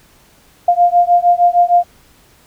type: beating tone pair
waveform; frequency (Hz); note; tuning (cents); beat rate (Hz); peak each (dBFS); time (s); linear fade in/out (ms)
sine; 698.5 / 705; F5 / F5; 0 / +16; 6.5; -11; 0.68-1.84; 5
effects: pink hiss -49 dBFS RMS until 2.46 s